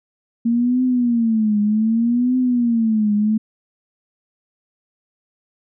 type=tone with vibrato; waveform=sine; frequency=230 Hz; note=A#3; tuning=23 cents flat; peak=-14 dBFS; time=0.45-3.38 s; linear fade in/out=10 ms; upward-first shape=triangle; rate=0.65 Hz; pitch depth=190 cents each way; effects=none